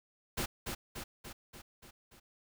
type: noise with echo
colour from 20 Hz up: pink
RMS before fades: -35 dBFS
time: 0.37-0.46 s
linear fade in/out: 10 ms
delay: 290 ms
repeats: 6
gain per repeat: -4 dB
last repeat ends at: 2.2 s
effects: none